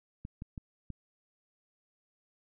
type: clicks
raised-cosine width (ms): 5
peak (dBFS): -28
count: 4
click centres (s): 0.251 / 0.421 / 0.578 / 0.903
effects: none